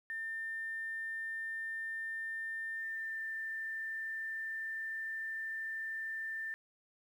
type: tone with pitch glide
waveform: sine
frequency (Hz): 1800 to 1786.5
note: A6 to A6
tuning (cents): +39 to +26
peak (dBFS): -37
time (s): 0.1-6.54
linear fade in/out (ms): 0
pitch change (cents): -13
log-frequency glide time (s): 2.75-3.23
effects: 11-bit